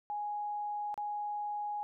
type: tone with dropouts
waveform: sine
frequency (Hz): 830.6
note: G#5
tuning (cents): 0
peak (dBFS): -34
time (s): 0.1-1.83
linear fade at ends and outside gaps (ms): 0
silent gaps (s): 0.942-0.977
effects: none